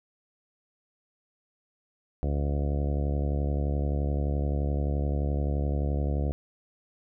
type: harmonic tone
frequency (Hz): 71.6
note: D2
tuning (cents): -43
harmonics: 1 / 2 / 3 / 4 / 5 / 6 / 7 / 8 / 9 / 10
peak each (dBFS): -26 / -32 / -38 / -38 / -41 / -43 / -40 / -43 / -44 / -46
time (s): 2.23-6.32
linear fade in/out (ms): 0
effects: none